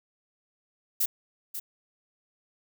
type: noise with echo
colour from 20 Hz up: violet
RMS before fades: -25 dBFS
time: 1-1.06 s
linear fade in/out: 10 ms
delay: 540 ms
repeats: 1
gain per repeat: -10 dB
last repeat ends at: 1.6 s
effects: none